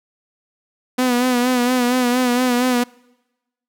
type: tone with vibrato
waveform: sawtooth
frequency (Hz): 248.4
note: B3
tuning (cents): +10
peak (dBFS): -11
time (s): 0.98-2.84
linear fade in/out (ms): 10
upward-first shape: sine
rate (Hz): 4.3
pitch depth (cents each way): 49
effects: noise-tail reverb RT60 1.0 s tail -25 dB re dry